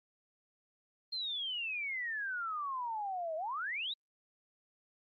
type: exponential two-way sweep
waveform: sine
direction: down then up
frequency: 4242 to 619 to 3975 Hz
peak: -35 dBFS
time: 1.12-3.94 s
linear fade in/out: 10 ms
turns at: 3.36 s
effects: Opus 24 kbps